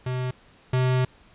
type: tone pair in turn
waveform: square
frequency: 127.2 / 128.01 Hz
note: C3 / C3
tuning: -48 / -37 cents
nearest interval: unison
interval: 11 cents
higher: second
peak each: -26 / -20 dBFS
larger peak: second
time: 0.06-0.31 / 0.73-1.05 s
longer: second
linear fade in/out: 5 ms
effects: pink hiss -55 dBFS RMS until 1.34 s + resampled to 8000 Hz